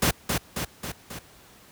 pink noise with echo, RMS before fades -21 dBFS, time 0.02-0.11 s, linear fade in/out 5 ms, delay 270 ms, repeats 4, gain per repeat -4 dB, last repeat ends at 1.19 s, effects pink hiss -52 dBFS RMS until 1.71 s + high-pass 60 Hz 12 dB/octave

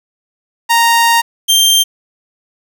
sawtooth tone pair in turn, 930 / 3164 Hz, A#5 / G7, -4 / +15 cents, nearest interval octave + major sixth, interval 2119 cents, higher second, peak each -4 dBFS, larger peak neither, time 0.69-1.22 / 1.48-1.84 s, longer first, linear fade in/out 20 ms, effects 7-bit

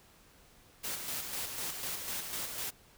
white noise with tremolo, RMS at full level -37 dBFS, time 0.83-2.71 s, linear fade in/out 20 ms, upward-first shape square, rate 4 Hz, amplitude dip 40%, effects pink hiss -61 dBFS RMS until 2.97 s

